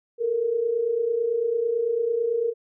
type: tone pair together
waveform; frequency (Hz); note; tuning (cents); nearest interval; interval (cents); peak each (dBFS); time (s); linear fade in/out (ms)
sine; 440 / 469; A4 / A#4; 0 / +11; minor second; 111; -28 / -22; 0.18-2.54; 50
effects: none